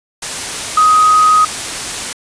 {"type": "tone in noise", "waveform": "sine", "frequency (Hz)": 1255, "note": "D#6", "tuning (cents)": 15, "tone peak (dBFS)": -6, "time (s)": [0.77, 1.45], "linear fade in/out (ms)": 5, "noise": "white", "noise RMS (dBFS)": -21, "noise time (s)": [0.22, 2.13], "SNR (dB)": 12, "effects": ["resampled to 22050 Hz"]}